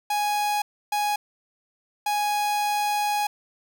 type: tone bursts at uneven times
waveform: 45% pulse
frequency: 830.6 Hz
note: G#5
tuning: in tune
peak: -22 dBFS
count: 3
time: 0.1-0.62 / 0.92-1.16 / 2.06-3.27 s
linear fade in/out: 5 ms
effects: 10-bit